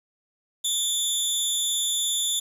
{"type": "tone with amplitude modulation", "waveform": "20% pulse", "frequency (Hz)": 3520, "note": "A7", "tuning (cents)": 0, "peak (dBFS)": -14, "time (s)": [0.64, 2.4], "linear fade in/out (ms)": 10, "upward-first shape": "sine", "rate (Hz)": 243, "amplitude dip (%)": 70, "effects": ["8-bit"]}